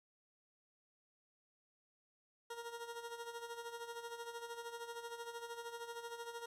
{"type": "tone with tremolo", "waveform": "20% pulse", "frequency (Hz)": 468.5, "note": "A#4", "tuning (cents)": 9, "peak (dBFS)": -38, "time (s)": [2.5, 6.46], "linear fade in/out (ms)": 5, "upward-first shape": "sine", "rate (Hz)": 13, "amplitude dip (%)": 65, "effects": ["resampled to 32000 Hz", "12-bit"]}